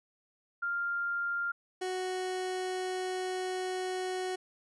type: tone pair in turn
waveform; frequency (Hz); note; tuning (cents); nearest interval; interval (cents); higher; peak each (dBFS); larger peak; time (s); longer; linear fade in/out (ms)
sine / 30% pulse; 1396.9 / 370; F6 / F#4; 0 / 0; octave + major seventh; 2300; first; -30 / -30; neither; 0.62-1.52 / 1.81-4.36; second; 10
effects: resampled to 24000 Hz